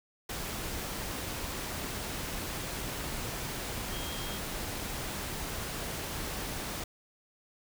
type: tone in noise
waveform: sine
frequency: 3235 Hz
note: G#7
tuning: 46 cents flat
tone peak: -44 dBFS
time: 3.92-4.38 s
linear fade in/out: 5 ms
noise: pink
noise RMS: -37 dBFS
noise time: 0.29-6.84 s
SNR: -10 dB
effects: none